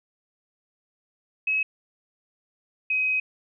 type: tone pair in turn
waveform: sine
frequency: 2564 / 2527 Hz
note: E7 / D#7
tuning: -49 / +26 cents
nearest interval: unison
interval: 25 cents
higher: first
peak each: -21 dBFS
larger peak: neither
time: 1.47-1.63 / 2.9-3.2 s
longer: second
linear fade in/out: 5 ms
effects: none